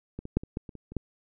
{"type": "clicks", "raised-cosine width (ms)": 3, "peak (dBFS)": [-23, -25, -10, -26, -18, -28, -30, -30, -16], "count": 9, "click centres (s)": [0.19, 0.254, 0.37, 0.435, 0.571, 0.692, 0.753, 0.92, 0.967], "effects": []}